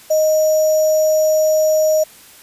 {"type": "tone with sample-and-hold", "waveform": "sine", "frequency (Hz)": 622.3, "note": "D#5", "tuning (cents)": 0, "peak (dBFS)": -11, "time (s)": [0.1, 2.04], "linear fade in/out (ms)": 10, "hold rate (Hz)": 6300, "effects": ["white hiss -43 dBFS RMS until 2.42 s", "resampled to 32000 Hz"]}